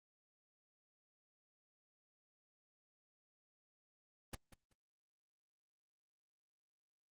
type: noise with echo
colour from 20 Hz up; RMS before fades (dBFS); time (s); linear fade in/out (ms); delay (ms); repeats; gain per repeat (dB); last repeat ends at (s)
pink; -42; 4.33-4.35; 5; 190; 2; -14; 4.73
effects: low-pass 12000 Hz 12 dB/octave + Opus 24 kbps